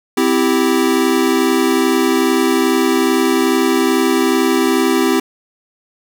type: chord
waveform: square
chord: C major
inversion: none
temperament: equal with one note detuned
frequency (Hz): 258.3 / 329.6 / 392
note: C4 / E4 / G4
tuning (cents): -22 / 0 / 0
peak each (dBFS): -17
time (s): 0.17-5.2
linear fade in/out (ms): 5
effects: none